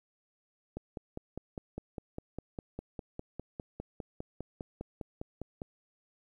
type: click train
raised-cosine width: 2 ms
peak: -25 dBFS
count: 25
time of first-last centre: 0.77-5.618 s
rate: 4.95 Hz
effects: 11-bit